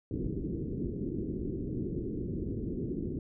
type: low-pass noise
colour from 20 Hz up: white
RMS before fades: -35 dBFS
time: 0.11-3.19 s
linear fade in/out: 2 ms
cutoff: 390 Hz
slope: 48 dB/octave
effects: none